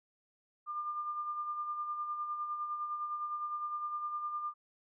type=tone with tremolo; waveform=sine; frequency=1200 Hz; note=D6; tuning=37 cents sharp; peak=-33 dBFS; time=0.66-4.54 s; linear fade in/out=50 ms; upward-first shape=sine; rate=9.8 Hz; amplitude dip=45%; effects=none